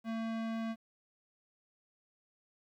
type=tone with low-pass filter; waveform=square; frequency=225.5 Hz; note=A3; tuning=43 cents sharp; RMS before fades=-37 dBFS; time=0.04-0.76 s; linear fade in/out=50 ms; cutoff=3300 Hz; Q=0.6; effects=11-bit